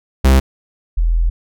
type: tone pair in turn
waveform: 45% pulse / sine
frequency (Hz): 66.2 / 41.7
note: C2 / E1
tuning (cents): +21 / +21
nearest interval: minor sixth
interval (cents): 800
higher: first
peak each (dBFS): -7 / -11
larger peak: first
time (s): 0.24-0.4 / 0.97-1.3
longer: second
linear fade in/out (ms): 10
effects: none